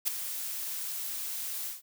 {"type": "noise with ADSR envelope", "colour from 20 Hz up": "blue", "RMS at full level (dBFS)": -25, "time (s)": [0.05, 1.82], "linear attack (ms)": 29, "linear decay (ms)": 4, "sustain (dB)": -11, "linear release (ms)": 150, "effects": []}